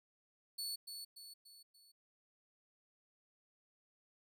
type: tone with echo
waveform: sawtooth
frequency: 4435 Hz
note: C#8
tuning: in tune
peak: -37 dBFS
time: 0.58-0.76 s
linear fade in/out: 10 ms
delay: 290 ms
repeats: 4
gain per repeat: -6 dB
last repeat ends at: 1.92 s
effects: none